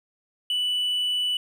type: tone with hard clipping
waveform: sine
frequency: 2969 Hz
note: F#7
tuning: 5 cents sharp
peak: -23 dBFS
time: 0.5-1.37 s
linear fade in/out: 2 ms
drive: 2 dB
effects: none